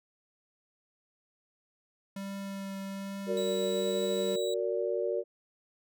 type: tone with vibrato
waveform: square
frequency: 196 Hz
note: G3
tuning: in tune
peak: -37 dBFS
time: 2.16-4.36 s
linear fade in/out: 5 ms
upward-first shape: triangle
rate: 1.2 Hz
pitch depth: 12 cents each way
type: chord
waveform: sine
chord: Gb augmented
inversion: none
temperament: just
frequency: 370 / 462.5 / 578.1 Hz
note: Gb4 / Bb4 / D5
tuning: 0 / -14 / -27 cents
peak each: -33 / -32 / -33 dBFS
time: 3.26-5.24 s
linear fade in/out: 50 ms
type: tone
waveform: 35% pulse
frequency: 3887 Hz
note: B7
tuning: 28 cents flat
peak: -36 dBFS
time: 3.37-4.54 s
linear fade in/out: 2 ms
effects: none